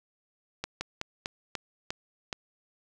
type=slowing click train; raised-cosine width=0.2 ms; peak=-15 dBFS; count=7; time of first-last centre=0.64-2.328 s; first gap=170 ms; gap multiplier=1.2; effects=none